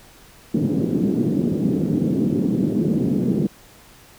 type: band-pass noise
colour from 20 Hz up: pink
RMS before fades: -20 dBFS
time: 0.54-3.47 s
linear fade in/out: 5 ms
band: 160 to 340 Hz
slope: 24 dB/octave
effects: pink hiss -48 dBFS RMS until 4.18 s